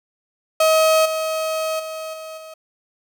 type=tone with level steps; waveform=35% pulse; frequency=635 Hz; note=D#5; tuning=35 cents sharp; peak=-11 / -19 / -26 / -30 / -34 dBFS; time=0.6-2.54 s; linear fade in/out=5 ms; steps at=1.05 / 1.79 / 2.13 / 2.37 s; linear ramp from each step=10 ms; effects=none